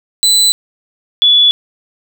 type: tone pair in turn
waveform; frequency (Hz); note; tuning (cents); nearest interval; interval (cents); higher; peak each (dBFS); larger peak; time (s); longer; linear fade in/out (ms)
30% pulse / sine; 4000 / 3428; B7 / A7; +21 / -46; minor third; 267; first; -5; neither; 0.23-0.52 / 1.22-1.51; neither; 0
effects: none